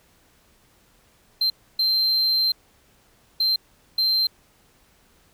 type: tone bursts at uneven times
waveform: sine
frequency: 4133 Hz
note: C8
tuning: 22 cents flat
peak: -15 dBFS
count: 4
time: 1.41-1.5 / 1.79-2.52 / 3.4-3.56 / 3.98-4.27 s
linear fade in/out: 5 ms
effects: tanh soft clip ceiling -17 dBFS + pink hiss -59 dBFS RMS until 5.33 s